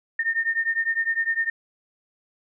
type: beating tone pair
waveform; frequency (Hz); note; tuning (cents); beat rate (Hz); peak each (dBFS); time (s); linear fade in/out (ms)
sine; 1819 / 1828.9; A#6 / A#6; -43 / -34; 9.9; -24 / -25; 0.19-1.5; 5
effects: none